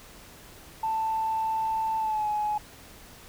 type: tone with pitch glide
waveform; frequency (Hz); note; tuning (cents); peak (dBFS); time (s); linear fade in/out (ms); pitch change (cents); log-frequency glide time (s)
sine; 885 to 843.1; A5 to G#5; +10 to +26; -24; 0.83-2.58; 5; -84; 1.98-2.28
effects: tanh soft clip ceiling -20 dBFS + pink hiss -49 dBFS RMS until 3.28 s